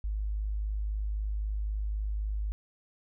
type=tone; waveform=sine; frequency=51.91 Hz; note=G#1; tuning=in tune; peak=-29 dBFS; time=0.04-2.52 s; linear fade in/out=0 ms; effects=none